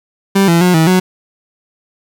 30% pulse tone with pitch steps, 195.8 / 168.7 / 180.2 / 160.7 / 184.2 Hz, G3 / E3 / F#3 / E3 / F#3, -2 / +40 / -45 / -44 / -7 cents, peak -5 dBFS, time 0.35-1 s, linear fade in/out 10 ms, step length 130 ms, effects 7-bit

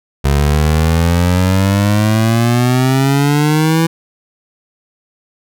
25% pulse exponential sweep, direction up, 69.3 to 165.9 Hz, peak -6 dBFS, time 0.24-3.87 s, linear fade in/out 10 ms, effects none

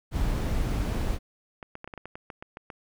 brown noise, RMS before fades -27 dBFS, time 0.11-1.19 s, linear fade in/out 50 ms
clicks, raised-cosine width 0.5 ms, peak -24 dBFS, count 12, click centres 1.628 / 1.754 / 1.844 / 1.876 / 1.938 / 1.977 / 2.056 / 2.155 / 2.302 / 2.425 / 2.571 / 2.702 s
effects none

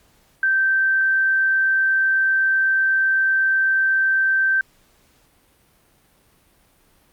sine tone, 1558 Hz, G6, 11 cents flat, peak -15 dBFS, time 0.43-4.61 s, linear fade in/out 2 ms, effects pink hiss -58 dBFS RMS until 7.12 s + Opus 48 kbps

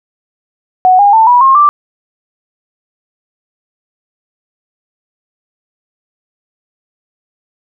sine tone with pitch steps, 740 / 811.7 / 890.2 / 976.4 / 1071 / 1174.7 Hz, F#5 / G#5 / A5 / B5 / C6 / D6, 0 / -40 / +20 / -20 / +40 / 0 cents, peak -3 dBFS, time 0.85-1.69 s, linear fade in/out 0 ms, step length 140 ms, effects none

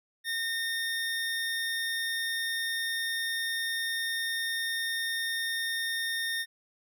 25% pulse tone, 1830 Hz, A#6, 32 cents flat, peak -26 dBFS, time 0.24-6.46 s, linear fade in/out 50 ms, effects none

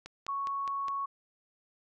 click train, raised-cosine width 0.2 ms, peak -26 dBFS, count 5, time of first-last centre 0.06-0.883 s, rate 4.86 Hz
sine tone, 1108.7 Hz, C#6, in tune, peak -31 dBFS, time 0.28-1.06 s, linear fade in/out 10 ms
effects none

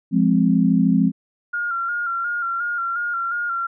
sine chord, F minor, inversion none, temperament equal, 174.61 / 207.7 / 261.6 Hz, F3 / Ab3 / C4, 0 / 0 / 0 cents, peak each -18 dBFS, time 0.11-1.12 s, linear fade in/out 50 ms
sine tone with vibrato, 1396.9 Hz, F6, in tune, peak -21 dBFS, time 1.53-3.67 s, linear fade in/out 10 ms, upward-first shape square, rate 2.8 Hz, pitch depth 33 cents each way
effects none

